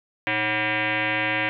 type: tone with frequency modulation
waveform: sine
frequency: 116.54 Hz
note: A#2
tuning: in tune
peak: -21 dBFS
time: 0.27-1.49 s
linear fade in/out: 0 ms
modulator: 429 Hz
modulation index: 6
effects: none